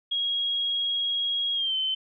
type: tone with pitch glide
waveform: sine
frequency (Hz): 3293 to 3072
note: G#7 to G7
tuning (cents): -15 to -36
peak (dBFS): -24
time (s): 0.11-1.95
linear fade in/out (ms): 10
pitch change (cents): -121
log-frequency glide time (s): 1.54-1.75
effects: none